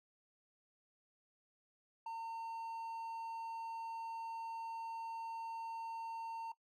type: tone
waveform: triangle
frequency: 910 Hz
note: A#5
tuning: 42 cents flat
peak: -39 dBFS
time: 2.06-6.52 s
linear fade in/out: 5 ms
effects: noise-tail reverb RT60 0.1 s tail -17 dB re dry